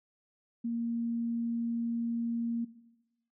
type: tone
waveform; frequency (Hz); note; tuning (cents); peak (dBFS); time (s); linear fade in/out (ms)
sine; 233.1; A#3; 0; -30; 0.64-2.65; 10
effects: noise-tail reverb RT60 1.0 s tail -17 dB re dry